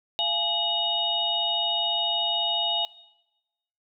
sine tone cluster, 689 / 841 / 2922 / 3718 Hz, F5 / G#5 / F#7 / A#7, -24 / +22 / -22 / -5 cents, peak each -32 / -33 / -27 / -25 dBFS, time 0.19-2.85 s, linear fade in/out 0 ms, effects noise-tail reverb RT60 1.0 s tail -21 dB re dry

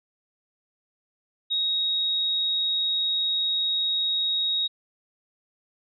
sine tone, 3775 Hz, A#7, 21 cents sharp, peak -22 dBFS, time 1.5-4.68 s, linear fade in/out 20 ms, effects none

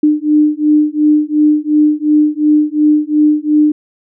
sine beating tone pair, 300 / 302.8 Hz, D4 / D#4, +37 / -47 cents, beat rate 2.8 Hz, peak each -11 dBFS, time 0.03-3.72 s, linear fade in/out 5 ms, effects none

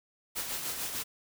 white noise with tremolo, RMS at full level -34 dBFS, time 0.35-1.04 s, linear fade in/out 20 ms, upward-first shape sine, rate 6.7 Hz, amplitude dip 45%, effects none

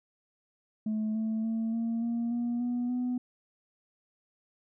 sine tone with pitch steps, 216.3 / 220.6 / 225 / 229.4 / 234 / 238.6 / 243.4 / 248.2 Hz, A3 / A3 / A3 / A#3 / A#3 / A#3 / B3 / B3, -29 / +5 / +39 / -28 / +7 / +41 / -25 / +9 cents, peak -26 dBFS, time 0.86-3.18 s, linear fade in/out 5 ms, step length 290 ms, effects tanh soft clip ceiling -26 dBFS

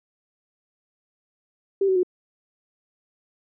sine tone with pitch steps, 392 / 377.3 / 363.2 Hz, G4 / F#4 / F#4, 0 / +34 / -32 cents, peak -17 dBFS, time 1.81-2.032 s, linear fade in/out 5 ms, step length 74 ms, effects none

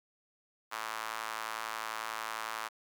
sawtooth tone with high-pass filter, 111.1 Hz, A2, 17 cents sharp, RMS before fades -39 dBFS, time 0.71-2.69 s, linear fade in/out 20 ms, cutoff 1100 Hz, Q 2.1, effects none

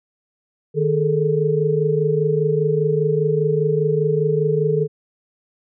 sine tone cluster, 154.5 / 421.7 / 446.7 Hz, D#3 / G#4 / A4, -12 / +26 / +26 cents, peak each -20 dBFS, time 0.74-4.88 s, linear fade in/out 50 ms, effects none

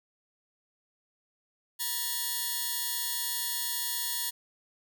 5% pulse tone cluster, 962 / 1774 / 3327 / 4309 Hz, B5 / A6 / G#7 / C#8, -46 / +14 / +2 / -50 cents, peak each -27 dBFS, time 1.79-4.31 s, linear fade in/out 20 ms, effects none

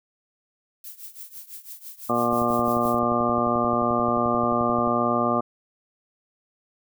violet noise with tremolo, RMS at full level -37 dBFS, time 0.84-2.99 s, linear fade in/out 2 ms, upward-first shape triangle, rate 6 Hz, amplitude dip 90%
harmonic tone, 119.5 Hz, A#2, 43 cents sharp, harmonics 1 / 2 / 3 / 4 / 5 / 6 / 7 / 9 / 10, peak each -35 / -26 / -30 / -31 / -27 / -28 / -34 / -30 / -25 dBFS, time 2.09-5.41 s, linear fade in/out 10 ms
click train, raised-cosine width 3 ms, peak -23 dBFS, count 30, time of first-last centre 2.33-4.874 s, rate 11.4 Hz
effects none

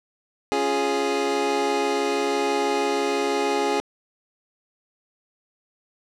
25% pulse chord, Db major, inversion none, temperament equal, 277.2 / 349.2 / 415.3 Hz, Db4 / F4 / Ab4, 0 / 0 / 0 cents, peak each -24 / -25 / -19 dBFS, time 0.52-3.8 s, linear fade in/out 0 ms, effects low-pass 7000 Hz 12 dB/octave

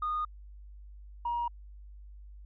sine tone pair in turn, 1229 / 949.4 Hz, D#6 / A#5, -22 / +31 cents, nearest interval major third, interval 447 cents, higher first, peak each -28 dBFS, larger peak neither, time 0.02-0.25 / 1.25-1.48 s, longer neither, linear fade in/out 5 ms, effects tanh soft clip ceiling -25 dBFS + added 50 Hz sine -46 dBFS peak until 2.45 s

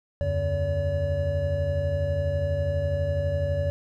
triangle tone cluster, 78.4 / 90.5 / 142.2 / 571 Hz, D#2 / F#2 / C#3 / D5, +14 / -38 / +45 / -49 cents, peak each -30 / -25 / -30 / -25 dBFS, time 0.21-3.7 s, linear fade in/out 0 ms, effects none

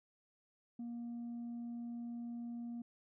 sine tone, 236.6 Hz, A#3, 26 cents sharp, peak -39 dBFS, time 0.79-2.82 s, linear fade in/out 5 ms, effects tanh soft clip ceiling -40 dBFS

